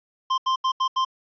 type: tone bursts at uneven times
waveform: square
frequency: 1046.5 Hz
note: C6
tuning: in tune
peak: -20 dBFS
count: 5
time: 0.3-0.38 / 0.46-0.56 / 0.64-0.72 / 0.8-0.88 / 0.96-1.05 s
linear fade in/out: 10 ms
effects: resampled to 11025 Hz + 10-bit